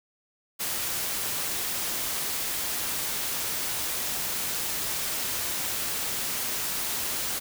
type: noise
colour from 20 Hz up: white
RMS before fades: -30 dBFS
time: 0.59-7.4 s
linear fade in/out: 20 ms
effects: none